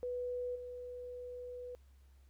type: tone with level steps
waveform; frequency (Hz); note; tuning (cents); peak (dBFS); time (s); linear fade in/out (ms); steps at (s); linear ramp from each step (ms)
sine; 493.8; B4; 0; -36 / -43; 0.03-1.75; 0; 0.55; 10
effects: added 67 Hz sine -59 dBFS peak until 2.29 s + pink hiss -75 dBFS RMS until 2.29 s